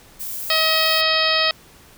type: noise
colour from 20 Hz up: violet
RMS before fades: -29 dBFS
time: 0.19-1.02 s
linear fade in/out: 20 ms
type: harmonic tone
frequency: 636 Hz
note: D#5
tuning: 38 cents sharp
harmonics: 1 / 2 / 3 / 4 / 5 / 6 / 7 / 8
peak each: -24 / -24 / -24 / -24 / -24 / -24 / -24 / -24 dBFS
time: 0.5-1.51 s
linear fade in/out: 2 ms
effects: pink hiss -48 dBFS RMS until 1.97 s